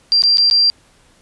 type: tone with dropouts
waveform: sine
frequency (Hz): 4725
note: D8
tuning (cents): +10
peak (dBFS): -9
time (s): 0.12-0.7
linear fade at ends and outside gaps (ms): 0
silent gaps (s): 0.221-0.237 / 0.372-0.382 / 0.5-0.511
effects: pink hiss -52 dBFS RMS until 1.21 s + resampled to 24000 Hz